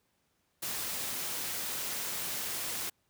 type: noise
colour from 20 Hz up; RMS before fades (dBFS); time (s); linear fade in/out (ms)
white; -36; 0.62-2.9; 10
effects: pink hiss -75 dBFS RMS until 3.09 s + high-pass 60 Hz 12 dB/octave